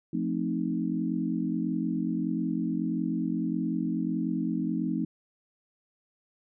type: chord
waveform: sine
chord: F dominant seventh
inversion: none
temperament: equal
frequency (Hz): 174.61 / 220 / 261.6 / 311.1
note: F3 / A3 / C4 / Eb4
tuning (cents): 0 / 0 / 0 / 0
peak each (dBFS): -32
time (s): 0.13-5.05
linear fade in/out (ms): 5
effects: none